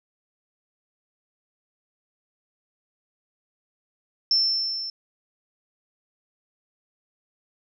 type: tone with level ramp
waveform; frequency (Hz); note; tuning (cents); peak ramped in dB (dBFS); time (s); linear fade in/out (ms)
sine; 5350; E8; +25; -16 to -30; 4.31-4.9; 2
effects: none